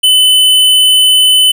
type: tone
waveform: square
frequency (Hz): 3019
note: F#7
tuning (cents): +34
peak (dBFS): -5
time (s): 0.03-1.52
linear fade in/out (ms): 10
effects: 7-bit